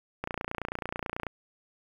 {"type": "click train", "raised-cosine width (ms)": 0.5, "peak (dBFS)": -17, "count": 31, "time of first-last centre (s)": [0.24, 1.267], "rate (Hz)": 29.2, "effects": ["8-bit"]}